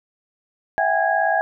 sine tone cluster, 658 / 755 / 812 / 1651 Hz, E5 / F#5 / G#5 / G#6, -3 / +35 / -39 / -11 cents, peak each -22 dBFS, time 0.78-1.41 s, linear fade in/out 0 ms, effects none

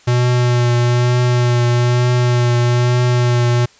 square tone with vibrato, 122 Hz, B2, 21 cents flat, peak -12 dBFS, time 0.07-3.66 s, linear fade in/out 10 ms, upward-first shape triangle, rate 1.1 Hz, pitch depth 23 cents each way, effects white hiss -48 dBFS RMS until 3.79 s + resampled to 16000 Hz

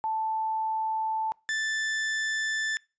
sine / 40% pulse tone pair in turn, 880 / 1760 Hz, A5 / A6, 0 / 0 cents, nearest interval octave, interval 1200 cents, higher second, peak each -26 dBFS, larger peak neither, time 0.04-1.32 / 1.49-2.77 s, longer neither, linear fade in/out 0 ms, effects noise-tail reverb RT60 0.3 s tail -25 dB re dry + resampled to 16000 Hz

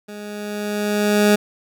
20% pulse tone with level ramp, 207.7 Hz, G#3, in tune, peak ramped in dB -28 to -6 dBFS, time 0.08-1.36 s, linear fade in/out 10 ms, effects none

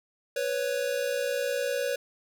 square tone pair together, 493.9 / 553.8 Hz, B4 / C#5, 0 / -2 cents, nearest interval major second, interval 198 cents, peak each -31 / -30 dBFS, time 0.36-1.96 s, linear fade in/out 5 ms, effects none

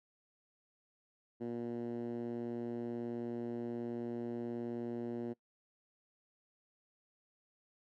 10% pulse tone with band-pass filter, 118.7 Hz, A#2, 32 cents sharp, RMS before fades -40 dBFS, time 1.4-5.34 s, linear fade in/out 20 ms, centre 290 Hz, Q 2.3, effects noise-tail reverb RT60 0.1 s tail -22 dB re dry

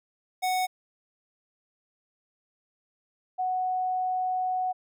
square / sine tone pair in turn, 740 / 740 Hz, F#5 / F#5, 0 / 0 cents, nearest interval unison, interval 0 cents, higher neither, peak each -25 dBFS, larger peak neither, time 0.42-0.67 / 3.38-4.73 s, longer second, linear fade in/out 20 ms, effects none

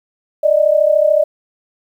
sine tone pair together, 588 / 621.6 Hz, D5 / D#5, +2 / -2 cents, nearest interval minor second, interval 96 cents, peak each -12 dBFS, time 0.43-1.24 s, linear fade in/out 10 ms, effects 8-bit

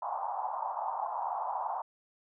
pink band-pass noise, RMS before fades -35 dBFS, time 0.02-1.82 s, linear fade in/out 5 ms, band 750 to 1000 Hz, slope 48 dB/octave, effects none

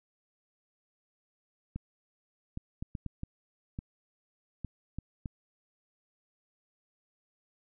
clicks, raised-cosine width 5 ms, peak -24 dBFS, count 10, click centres 1.76 / 2.574 / 2.825 / 2.952 / 3.063 / 3.234 / 3.789 / 4.647 / 4.986 / 5.258 s, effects none

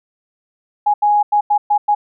sine tone bursts at uneven times, 830.6 Hz, G#5, in tune, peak -10 dBFS, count 6, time 0.86-0.94 / 1.02-1.23 / 1.32-1.41 / 1.5-1.58 / 1.7-1.78 / 1.88-1.95 s, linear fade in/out 10 ms, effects none

